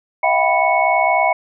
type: tone cluster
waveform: sine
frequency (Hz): 643 / 707 / 776 / 986 / 2207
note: E5 / F5 / G5 / B5 / C#7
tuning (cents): -43 / +21 / -18 / -3 / -8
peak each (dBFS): -19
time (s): 0.23-1.33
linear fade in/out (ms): 5
effects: none